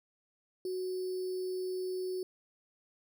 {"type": "tone with sample-and-hold", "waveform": "sine", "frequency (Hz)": 370, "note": "F#4", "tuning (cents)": 0, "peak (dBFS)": -33, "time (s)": [0.65, 2.23], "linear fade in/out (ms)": 2, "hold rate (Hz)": 4900, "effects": []}